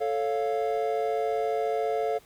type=chord; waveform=triangle; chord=A augmented; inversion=none; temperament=equal; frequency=440 / 554.4 / 698.5 Hz; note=A4 / C#5 / E#5; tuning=0 / 0 / 0 cents; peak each=-26 / -30 / -27 dBFS; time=0-2.19 s; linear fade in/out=20 ms; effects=pink hiss -57 dBFS RMS until 2.25 s